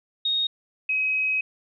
sine tone pair in turn, 3729 / 2539 Hz, A#7 / D#7, 0 / +34 cents, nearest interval perfect fifth, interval 666 cents, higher first, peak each -21 dBFS, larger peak neither, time 0.25-0.47 / 0.89-1.41 s, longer second, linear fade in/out 5 ms, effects none

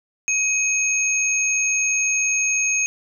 sine tone pair together, 2529 / 6503 Hz, D#7 / G#8, +28 / -37 cents, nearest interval octave + major third, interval 1635 cents, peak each -20 / -21 dBFS, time 0.28-2.86 s, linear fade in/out 0 ms, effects none

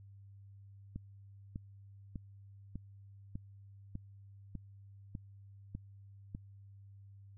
click train, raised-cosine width 5 ms, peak -29 dBFS, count 10, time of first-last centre 0.96-6.349 s, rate 1.67 Hz, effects added 99 Hz sine -53 dBFS peak until 7.37 s

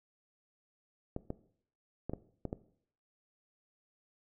clicks, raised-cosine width 2 ms, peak -23 dBFS, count 6, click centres 1.164 / 1.304 / 2.096 / 2.135 / 2.453 / 2.529 s, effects noise-tail reverb RT60 0.6 s tail -17 dB re dry

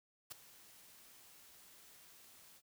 white noise with ADSR envelope, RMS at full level -44 dBFS, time 0.3-2.62 s, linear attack 19 ms, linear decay 7 ms, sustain -17 dB, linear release 54 ms, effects none

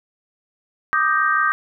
sine chord, Eb major seventh, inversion third, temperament equal with one note detuned, 1178.7 / 1244.5 / 1568 / 1864.7 Hz, D6 / Eb6 / G6 / Bb6, +6 / 0 / 0 / 0 cents, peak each -22 / -20 / -19 / -25 dBFS, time 0.93-1.52 s, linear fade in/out 0 ms, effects none

